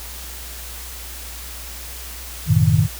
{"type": "chord", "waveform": "sine", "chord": "F# diminished seventh", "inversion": "none", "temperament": "equal with one note detuned", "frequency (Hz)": [92.5, 110, 128.05, 155.56], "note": ["F#2", "A2", "C3", "Eb3"], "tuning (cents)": [0, 0, -37, 0], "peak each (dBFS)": [-19, -17, -20, -16], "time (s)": [2.46, 2.88], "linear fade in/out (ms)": 50, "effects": ["added 60 Hz sine -35 dBFS peak until 2.99 s", "white hiss -35 dBFS RMS until 2.99 s"]}